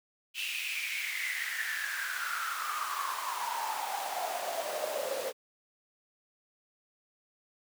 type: noise with high-pass filter sweep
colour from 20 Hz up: pink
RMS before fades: -35 dBFS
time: 0.34-5.33 s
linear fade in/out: 50 ms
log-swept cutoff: 2800 to 500 Hz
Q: 8.3
effects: none